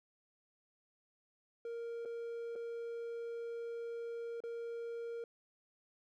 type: tone with dropouts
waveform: triangle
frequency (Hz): 466.2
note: A#4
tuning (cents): 0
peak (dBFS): -38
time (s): 1.65-5.24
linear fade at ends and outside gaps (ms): 2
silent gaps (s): 2.051-2.056 / 2.555-2.559 / 4.404-4.437
effects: none